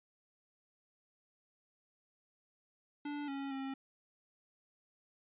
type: tone with pitch steps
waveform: square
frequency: 291.4 / 275.6 / 269.3 Hz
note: D4 / C#4 / C#4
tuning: -13 / -10 / -50 cents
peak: -39 dBFS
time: 3.05-3.74 s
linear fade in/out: 5 ms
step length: 230 ms
effects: resampled to 8000 Hz